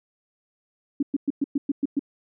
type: tone bursts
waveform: sine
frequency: 280.9 Hz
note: C#4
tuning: 23 cents sharp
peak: -19 dBFS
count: 8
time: 1-1.994 s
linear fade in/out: 5 ms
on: 28 ms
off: 110 ms
effects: none